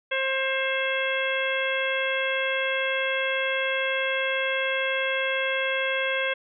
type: harmonic tone with a mistuned harmonic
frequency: 531 Hz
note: C5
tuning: 25 cents sharp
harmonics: 1 / 2 / 3 / 4 / 5 / 6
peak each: -28 / -35 / -29 / -30 / -31 / -34 dBFS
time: 0.11-6.34 s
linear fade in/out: 10 ms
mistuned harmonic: 6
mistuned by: +64 cents
effects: none